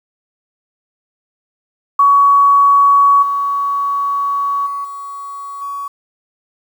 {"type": "tone with level steps", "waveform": "sine", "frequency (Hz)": 1125, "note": "C#6", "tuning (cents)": 25, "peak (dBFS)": [-6, -14, -19, -25, -21], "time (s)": [1.99, 5.88], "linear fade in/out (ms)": 5, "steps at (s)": [3.22, 4.66, 4.84, 5.61], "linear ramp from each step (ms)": 10, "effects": ["7-bit"]}